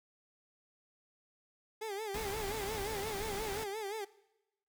30% pulse tone with vibrato, 416.7 Hz, G#4, 6 cents sharp, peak -35 dBFS, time 1.81-4.05 s, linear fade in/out 10 ms, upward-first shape sine, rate 5.7 Hz, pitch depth 120 cents each way
pink noise, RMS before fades -42 dBFS, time 2.14-3.64 s, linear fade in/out 5 ms
effects noise-tail reverb RT60 0.9 s tail -19 dB re dry

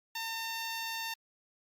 10% pulse tone, 906 Hz, A#5, 50 cents flat, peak -27 dBFS, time 0.15-1.14 s, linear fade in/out 5 ms, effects Opus 48 kbps

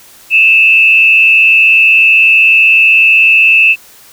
sine tone with frequency modulation, 2632 Hz, E7, 3 cents flat, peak -3 dBFS, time 0.3-3.76 s, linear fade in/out 50 ms, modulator 132 Hz, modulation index 0.59, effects white hiss -39 dBFS RMS until 4.12 s

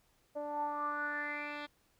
10% pulse tone with low-pass filter sweep, 293.7 Hz, D4, in tune, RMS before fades -38 dBFS, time 0.35-1.67 s, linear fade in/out 20 ms, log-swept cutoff 640 to 3200 Hz, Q 7.3, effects pink hiss -72 dBFS RMS until 1.99 s

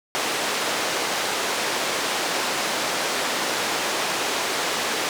pink band-pass noise, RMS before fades -25 dBFS, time 0.15-5.09 s, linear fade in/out 0 ms, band 410 to 7500 Hz, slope 12 dB/octave, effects none

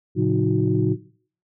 sine tone cluster, 113.2 / 138 / 179.7 / 314.2 / 367.3 Hz, A2 / C#3 / F3 / D#4 / F#4, +50 / -7 / +50 / +17 / -13 cents, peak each -23 dBFS, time 0.15-0.97 s, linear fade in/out 50 ms, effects noise-tail reverb RT60 0.5 s tail -18 dB re dry + tanh soft clip ceiling -6 dBFS

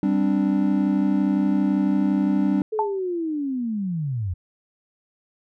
triangle chord, G suspended fourth, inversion none, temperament equal, 196 / 261.6 / 293.7 Hz, G3 / C4 / D4, 0 / 0 / 0 cents, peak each -19 / -23 / -20 dBFS, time 0.03-2.62 s, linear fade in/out 2 ms
sine linear sweep, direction down, 440 to 82.41 Hz, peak -23 dBFS, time 2.72-4.34 s, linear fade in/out 10 ms
sine tone with exponential decay, 880 Hz, A5, in tune, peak -16 dBFS, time 2.79-2.99 s, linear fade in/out 1 ms, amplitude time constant 42 ms
effects none

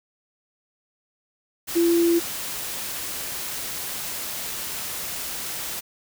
sine tone in noise, 340 Hz, F4, 46 cents flat, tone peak -16 dBFS, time 1.75-2.2 s, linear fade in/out 20 ms, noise white, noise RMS -31 dBFS, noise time 1.67-5.81 s, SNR +12 dB, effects none

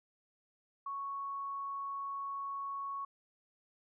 sine tone, 1108.7 Hz, C#6, in tune, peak -37 dBFS, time 0.86-3.05 s, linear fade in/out 5 ms, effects none

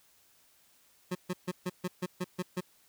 25% pulse tone bursts, 181.2 Hz, F#3, 36 cents flat, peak -27 dBFS, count 9, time 1.11-2.608 s, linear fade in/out 10 ms, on 42 ms, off 140 ms, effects white hiss -65 dBFS RMS until 2.88 s

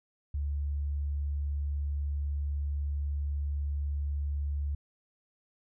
sine tone, 71.9 Hz, D2, 36 cents flat, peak -29 dBFS, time 0.34-4.75 s, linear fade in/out 5 ms, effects none

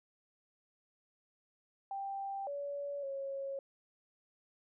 sine tone with pitch steps, 787 / 569 / 548 Hz, G5 / C#5 / C#5, +7 / +45 / -20 cents, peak -37 dBFS, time 1.91-3.59 s, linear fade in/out 2 ms, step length 560 ms, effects none

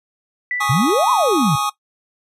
sine tone with exponential decay, 1975.5 Hz, B6, in tune, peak -19 dBFS, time 0.51-1.57 s, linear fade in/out 1 ms, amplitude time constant 230 ms
square chord, Ab suspended fourth, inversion none, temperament equal, 830.6 / 1108.7 / 1244.5 Hz, Ab5 / Db6 / Eb6, 0 / 0 / 0 cents, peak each -24 / -24 / -22 dBFS, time 0.6-1.7 s, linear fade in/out 10 ms
sine exponential two-way sweep, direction up then down, 114.1 to 1100 to 129.3 Hz, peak -14 dBFS, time 0.69-1.56 s, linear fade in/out 10 ms, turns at 1.11 s
clicks, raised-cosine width 0.3 ms, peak -29 / -21 dBFS, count 2, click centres 0.882 / 0.903 s
effects noise-tail reverb RT60 0.1 s tail -17 dB re dry + resampled to 32000 Hz

